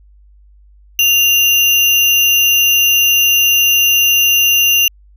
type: tone with sample-and-hold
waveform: sine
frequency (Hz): 2794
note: F7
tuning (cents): 0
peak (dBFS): -8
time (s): 0.99-4.88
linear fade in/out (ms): 2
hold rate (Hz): 8820
effects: added 50 Hz sine -42 dBFS peak until 5.16 s